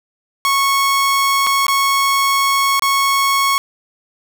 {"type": "tone with dropouts", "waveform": "sawtooth", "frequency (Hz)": 1102, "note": "C#6", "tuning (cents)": -11, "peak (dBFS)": -9, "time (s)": [0.45, 3.58], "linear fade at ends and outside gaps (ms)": 0, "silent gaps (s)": [[1.466, 1.47], [1.667, 1.682], [2.795, 2.822]], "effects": []}